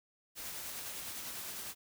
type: noise with tremolo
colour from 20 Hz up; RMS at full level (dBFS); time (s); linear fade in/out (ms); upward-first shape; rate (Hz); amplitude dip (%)
white; -42; 0.35-1.75; 50; sine; 9.9; 25
effects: none